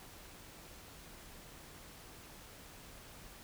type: silence
effects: pink hiss -54 dBFS RMS until 3.43 s